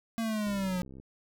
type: linear sweep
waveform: square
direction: down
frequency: 229.8 to 177.6 Hz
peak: -30 dBFS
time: 0.18-0.82 s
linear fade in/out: 0 ms
type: click train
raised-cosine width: 3 ms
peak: -35 dBFS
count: 36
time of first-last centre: 0.47-1 s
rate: 66.1 Hz
effects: none